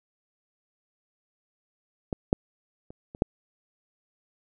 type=clicks; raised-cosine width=2 ms; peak=-15 / -6 / -30 / -27 / -7 dBFS; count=5; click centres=2.128 / 2.329 / 2.905 / 3.149 / 3.221 s; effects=none